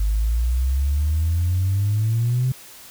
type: exponential sweep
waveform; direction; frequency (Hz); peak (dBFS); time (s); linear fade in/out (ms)
sine; up; 50.4 to 130.81; -16; 0-2.52; 5
effects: tanh soft clip ceiling -13 dBFS + white hiss -43 dBFS RMS until 2.9 s